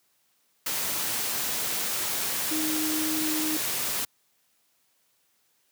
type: tone in noise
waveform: sine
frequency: 311.1 Hz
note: D#4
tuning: in tune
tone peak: -28 dBFS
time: 2.51-3.57 s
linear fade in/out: 5 ms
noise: white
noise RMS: -29 dBFS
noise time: 0.66-4.05 s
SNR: -2 dB
effects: white hiss -69 dBFS RMS until 5.71 s + high-pass 100 Hz 12 dB/octave